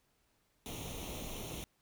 pink noise with comb filter, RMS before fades -43 dBFS, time 0.66-1.64 s, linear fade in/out 0 ms, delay 0.31 ms, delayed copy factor +0.75, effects pink hiss -75 dBFS RMS until 1.81 s

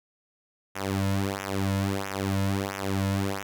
sawtooth tone with flanger, 97.7 Hz, G2, 5 cents flat, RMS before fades -28 dBFS, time 0.75-3.43 s, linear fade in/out 10 ms, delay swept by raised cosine 0.22 to 2.62 ms, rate 1.5 Hz, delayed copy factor -0.95, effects none

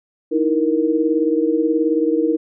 sine tone cluster, 309.2 / 327.8 / 468.6 Hz, D#4 / E4 / A#4, -11 / -10 / +9 cents, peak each -19 dBFS, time 0.31-2.37 s, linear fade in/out 20 ms, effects none

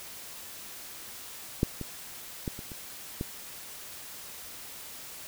clicks, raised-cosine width 3 ms, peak -10 / -22 / -18 / -28 / -29 / -18 dBFS, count 6, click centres 1.631 / 1.813 / 2.478 / 2.591 / 2.718 / 3.211 s, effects white hiss -44 dBFS RMS until 5.27 s

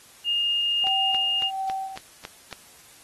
sine tone, 2832 Hz, F7, 23 cents sharp, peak -21 dBFS, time 0.24-1.51 s, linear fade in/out 50 ms
sine tone with tremolo, 770 Hz, G5, 31 cents flat, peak -25 dBFS, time 0.84-1.96 s, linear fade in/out 0 ms, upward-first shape sine, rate 1.5 Hz, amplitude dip 80%
click train, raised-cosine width 0.2 ms, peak -17 dBFS, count 7, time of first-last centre 0.87-2.527 s, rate 3.62 Hz
effects white hiss -51 dBFS RMS until 3.03 s + AAC 32 kbps

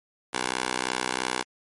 10% pulse tone with high-pass filter, 63 Hz, B1, 35 cents sharp, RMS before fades -29 dBFS, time 0.33-1.43 s, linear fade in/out 10 ms, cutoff 620 Hz, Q 0.59, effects MP3 48 kbps

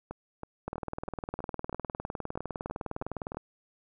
two click trains, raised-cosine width 1 ms, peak -24 / -20 dBFS, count 11 / 54, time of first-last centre 0.11-3.346 / 0.68-3.37 s, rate 3.09 / 19.7 Hz, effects none

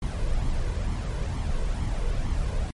brown noise with flanger, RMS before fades -26 dBFS, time 0.02-2.71 s, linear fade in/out 5 ms, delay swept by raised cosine 0.93 to 2.03 ms, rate 2.2 Hz, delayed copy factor +0.5, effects MP3 48 kbps

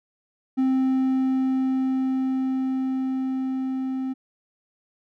triangle tone with level ramp, 262.2 Hz, C4, 4 cents sharp, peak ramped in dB -16 to -23 dBFS, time 0.57-4.14 s, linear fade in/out 20 ms, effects none

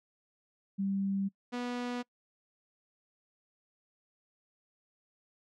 sine / sawtooth tone pair in turn, 196 / 244.6 Hz, G3 / B3, 0 / -16 cents, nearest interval major third, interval 384 cents, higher second, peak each -29 / -30 dBFS, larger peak first, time 0.78-1.29 / 1.52-2.03 s, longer neither, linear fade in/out 20 ms, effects noise-tail reverb RT60 0.1 s tail -24 dB re dry + low-pass 5000 Hz 12 dB/octave

